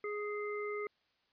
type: harmonic tone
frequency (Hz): 416.3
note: G#4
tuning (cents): +4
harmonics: 1 / 3 / 5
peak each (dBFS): -37 / -44 / -44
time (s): 0.04-0.87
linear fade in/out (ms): 2
effects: white hiss -75 dBFS RMS until 1.32 s + resampled to 11025 Hz